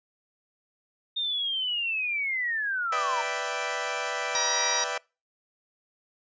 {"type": "linear sweep", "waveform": "sine", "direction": "down", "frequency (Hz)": [3674, 906], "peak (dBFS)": -26, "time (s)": [1.16, 3.22], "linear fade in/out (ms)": 10}
{"type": "chord", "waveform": "15% pulse", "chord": "E minor seventh", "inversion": "second", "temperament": "equal", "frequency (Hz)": [493.9, 587.3, 659.3, 784], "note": ["B4", "D5", "E5", "G5"], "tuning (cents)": [0, 0, 0, 0], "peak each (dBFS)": -28, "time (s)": [2.92, 4.98], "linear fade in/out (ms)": 5}
{"type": "harmonic tone", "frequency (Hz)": 955, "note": "A#5", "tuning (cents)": 42, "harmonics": [1, 2, 4, 5, 6], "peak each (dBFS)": [-33, -35, -32, -32, -27], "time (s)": [4.35, 4.84], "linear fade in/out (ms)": 0}
{"effects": ["noise-tail reverb RT60 0.3 s tail -25 dB re dry", "resampled to 16000 Hz"]}